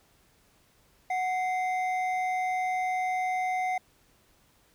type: tone pair together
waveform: triangle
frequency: 740 / 2080 Hz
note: F#5 / C7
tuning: 0 / -11 cents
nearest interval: octave + tritone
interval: 1789 cents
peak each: -25 / -33 dBFS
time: 1.1-3.78 s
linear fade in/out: 5 ms
effects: pink hiss -64 dBFS RMS until 4.74 s